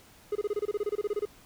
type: tone bursts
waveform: triangle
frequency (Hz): 415.7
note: G#4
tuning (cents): +2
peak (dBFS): -24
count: 16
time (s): 0.32-1.254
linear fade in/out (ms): 5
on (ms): 34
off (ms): 26
effects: pink hiss -56 dBFS RMS until 1.45 s